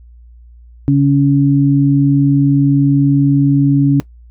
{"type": "tone pair together", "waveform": "sine", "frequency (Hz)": [140, 280], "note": ["C#3", "C#4"], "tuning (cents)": [18, 18], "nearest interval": "octave", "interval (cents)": 1200, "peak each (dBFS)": -10, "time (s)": [0.88, 4], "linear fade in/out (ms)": 0, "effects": ["noise-tail reverb RT60 0.1 s tail -19 dB re dry", "added 59 Hz sine -37 dBFS peak until 4.3 s"]}